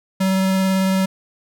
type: tone with vibrato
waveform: square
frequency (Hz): 190.2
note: F#3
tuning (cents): +48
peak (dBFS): -16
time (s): 0.2-1.06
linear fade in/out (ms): 10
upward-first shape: sine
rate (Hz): 18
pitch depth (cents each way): 9
effects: none